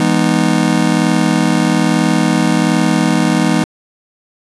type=chord; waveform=square; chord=E major seventh; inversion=none; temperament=just; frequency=164.81 / 206 / 247.2 / 309 Hz; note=E3 / G#3 / B3 / D#4; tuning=0 / -14 / +2 / -12 cents; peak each=-17 dBFS; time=0-3.64 s; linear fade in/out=2 ms; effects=resampled to 24000 Hz + 7-bit